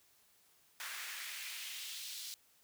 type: noise with high-pass filter sweep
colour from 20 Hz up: pink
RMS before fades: -45 dBFS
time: 0.8-2.34 s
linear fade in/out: 0 ms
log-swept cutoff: 1500 to 4300 Hz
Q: 1.7
effects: white hiss -69 dBFS RMS until 2.63 s